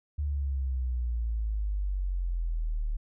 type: exponential sweep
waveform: sine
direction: down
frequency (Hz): 74.1 to 36.71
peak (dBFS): -27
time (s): 0.18-2.97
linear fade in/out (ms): 10
effects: none